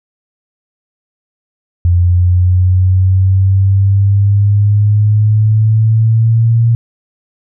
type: exponential sweep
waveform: sine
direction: up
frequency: 87.31 to 116.54 Hz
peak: -6 dBFS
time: 1.85-6.75 s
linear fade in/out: 0 ms
effects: none